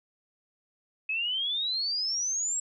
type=exponential sweep; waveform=sine; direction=up; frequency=2539 to 7740 Hz; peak=-27 dBFS; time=1.09-2.6 s; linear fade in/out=5 ms; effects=none